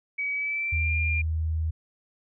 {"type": "tone with pitch glide", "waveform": "sine", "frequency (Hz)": [2272, 2397], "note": ["C#7", "D7"], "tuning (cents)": [42, 35], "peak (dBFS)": -26, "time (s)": [0.18, 1.22], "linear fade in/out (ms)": 10, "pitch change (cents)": 93, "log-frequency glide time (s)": [0.33, 0.93]}
{"type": "tone", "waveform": "sine", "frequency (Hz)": 79.8, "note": "D#2", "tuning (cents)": 44, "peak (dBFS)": -24, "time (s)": [0.72, 1.71], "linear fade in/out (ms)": 10}
{"effects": []}